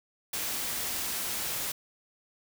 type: noise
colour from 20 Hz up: white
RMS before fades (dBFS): -33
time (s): 0.33-1.72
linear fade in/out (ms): 5
effects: none